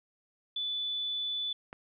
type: tone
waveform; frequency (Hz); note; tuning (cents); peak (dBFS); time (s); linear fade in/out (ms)
sine; 3480; A7; -20; -31; 0.56-1.53; 5
type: click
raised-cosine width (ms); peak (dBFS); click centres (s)
0.5; -28; 1.729
effects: none